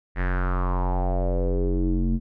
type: tone with low-pass filter sweep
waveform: square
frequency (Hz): 45.4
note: F#1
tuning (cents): -32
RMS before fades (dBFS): -23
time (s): 0.15-2.2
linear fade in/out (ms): 50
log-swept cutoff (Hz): 1900 to 230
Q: 5.1
effects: none